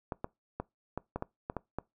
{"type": "clicks", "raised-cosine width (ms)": 1, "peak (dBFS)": -20, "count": 9, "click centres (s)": [0.122, 0.244, 0.6, 0.976, 1.16, 1.224, 1.499, 1.567, 1.786], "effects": ["noise-tail reverb RT60 0.2 s tail -23 dB re dry"]}